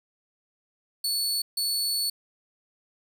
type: tone bursts at uneven times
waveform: sawtooth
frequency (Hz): 4435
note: C#8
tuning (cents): 0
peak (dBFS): -22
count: 2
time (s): 1.04-1.42 / 1.57-2.1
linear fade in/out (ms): 5
effects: none